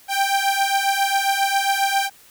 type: beating tone pair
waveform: sawtooth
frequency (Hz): 784 / 791.4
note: G5 / G5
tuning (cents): 0 / +16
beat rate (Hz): 7.4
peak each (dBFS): -17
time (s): 0.08-2.1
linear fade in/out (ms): 50
effects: white hiss -50 dBFS RMS until 2.3 s